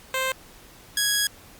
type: tone pair in turn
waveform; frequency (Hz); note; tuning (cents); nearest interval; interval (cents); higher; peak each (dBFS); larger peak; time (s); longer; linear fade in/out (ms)
10% pulse; 523.3 / 1661.4; C5 / G#6; 0 / 0; octave + minor sixth; 2000; second; -15 / -12; second; 0.14-0.32 / 0.97-1.27; second; 2
effects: pink hiss -49 dBFS RMS until 1.59 s + Opus 48 kbps